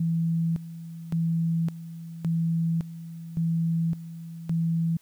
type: tone with tremolo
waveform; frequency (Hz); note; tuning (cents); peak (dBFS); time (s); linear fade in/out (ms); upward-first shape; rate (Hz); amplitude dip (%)
sine; 165.4; E3; +6; -22; 0-4.97; 5; square; 0.89; 80
effects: white hiss -62 dBFS RMS until 5.01 s